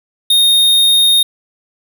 square tone, 3699 Hz, A#7, 14 cents flat, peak -8 dBFS, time 0.3-1.23 s, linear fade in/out 5 ms, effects 7-bit

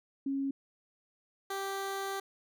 sine / 15% pulse tone pair in turn, 274 / 391.2 Hz, C#4 / G4, -20 / -4 cents, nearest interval tritone, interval 616 cents, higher second, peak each -30 / -28 dBFS, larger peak second, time 0.26-0.51 / 1.5-2.2 s, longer second, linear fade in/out 5 ms, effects none

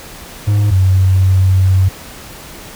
triangle / sine tone pair in turn, 103.3 / 94.11 Hz, G#2 / F#2, -9 / +30 cents, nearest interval major second, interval 161 cents, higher first, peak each -7 dBFS, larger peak neither, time 0.47-0.71 / 0.71-1.89 s, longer second, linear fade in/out 10 ms, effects pink hiss -33 dBFS RMS until 2.75 s

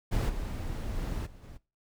brown noise with level steps, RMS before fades -27 / -35 / -33 / -50 / -46 dBFS, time 0.11-1.58 s, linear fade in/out 20 ms, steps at 0.28 / 0.95 / 1.25 / 1.42 s, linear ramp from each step 20 ms, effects noise-tail reverb RT60 0.3 s tail -21 dB re dry

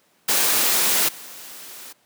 white noise with level steps, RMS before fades -19 / -39 dBFS, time 0.28-1.93 s, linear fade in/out 10 ms, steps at 1.08 s, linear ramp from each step 10 ms, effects pink hiss -61 dBFS RMS until 2.05 s + high-pass 200 Hz 12 dB/octave

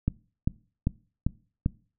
click train, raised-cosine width 5 ms, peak -11 dBFS, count 5, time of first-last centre 0.08-1.661 s, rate 2.53 Hz, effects noise-tail reverb RT60 0.4 s tail -22 dB re dry

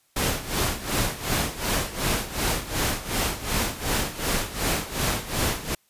pink noise with tremolo, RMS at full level -23 dBFS, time 0.16-5.75 s, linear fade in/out 5 ms, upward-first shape sine, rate 2.7 Hz, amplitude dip 80%, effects white hiss -65 dBFS RMS until 5.89 s + resampled to 32000 Hz

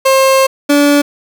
30% pulse tone pair in turn, 533 / 288.4 Hz, C5 / D4, +32 / -31 cents, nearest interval major seventh, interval 1063 cents, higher first, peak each -4 dBFS, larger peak neither, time 0.05-0.47 / 0.69-1.02 s, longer first, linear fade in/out 10 ms, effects none

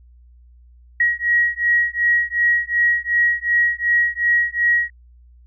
sine beating tone pair, 1900 / 1902.7 Hz, A#6 / A#6, +33 / +35 cents, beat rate 2.7 Hz, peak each -18 dBFS, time 1-4.9 s, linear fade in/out 5 ms, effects added 60 Hz sine -45 dBFS peak until 5.46 s

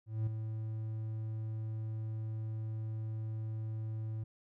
triangle tone with ADSR envelope, 110 Hz, A2, in tune, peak -27 dBFS, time 0.06-4.24 s, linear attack 210 ms, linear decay 4 ms, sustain -7 dB, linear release 8 ms, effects none

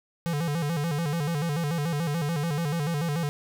square tone with vibrato, 156.8 Hz, D#3, 14 cents sharp, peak -26 dBFS, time 0.26-3.29 s, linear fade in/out 0 ms, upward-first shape square, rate 6.9 Hz, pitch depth 130 cents each way, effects none

